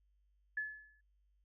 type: tone with exponential decay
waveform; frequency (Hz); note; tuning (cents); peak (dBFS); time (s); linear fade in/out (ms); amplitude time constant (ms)
sine; 1718; A6; -42; -33; 0.57-1.01; 5; 95
effects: added 50 Hz sine -70 dBFS peak until 1.44 s